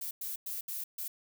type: noise bursts at uneven times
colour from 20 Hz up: violet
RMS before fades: -38 dBFS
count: 5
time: 0.01-0.11 / 0.21-0.36 / 0.46-0.61 / 0.68-0.84 / 0.98-1.08 s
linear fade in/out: 5 ms
effects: none